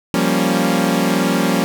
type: chord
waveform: sawtooth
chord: G half-diminished seventh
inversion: third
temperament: equal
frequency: 174.61 / 196 / 233.1 / 277.2 Hz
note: F3 / G3 / Bb3 / Db4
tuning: 0 / 0 / 0 / 0 cents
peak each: -16 dBFS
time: 0.14-1.64 s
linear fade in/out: 0 ms
effects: none